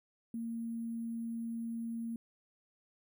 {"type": "tone with sample-and-hold", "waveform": "sine", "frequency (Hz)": 230, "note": "A#3", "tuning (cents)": -23, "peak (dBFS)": -36, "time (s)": [0.34, 2.16], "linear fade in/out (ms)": 2, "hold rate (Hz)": 11025, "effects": []}